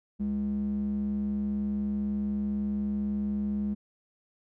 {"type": "tone with band-pass filter", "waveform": "square", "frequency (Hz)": 69, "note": "C#2", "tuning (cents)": -7, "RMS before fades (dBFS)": -30, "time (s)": [0.19, 3.75], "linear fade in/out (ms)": 20, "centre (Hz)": 200, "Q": 5.3, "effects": []}